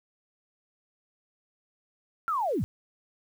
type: linear sweep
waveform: sine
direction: down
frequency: 1396.9 to 69.1 Hz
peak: -25 dBFS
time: 2.28-2.64 s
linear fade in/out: 0 ms
effects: 9-bit